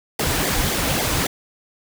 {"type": "noise with flanger", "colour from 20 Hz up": "pink", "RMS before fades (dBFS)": -21, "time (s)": [0.19, 1.27], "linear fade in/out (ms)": 5, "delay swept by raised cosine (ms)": [0.72, 5.62], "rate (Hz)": 3.7, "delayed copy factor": -0.9, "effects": []}